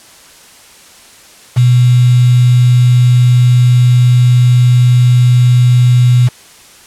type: tone with quantisation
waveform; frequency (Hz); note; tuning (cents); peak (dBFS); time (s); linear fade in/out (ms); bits
sine; 123.47; B2; 0; -4; 1.56-6.29; 20; 4
effects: white hiss -39 dBFS RMS until 6.86 s + low-pass 10000 Hz 12 dB/octave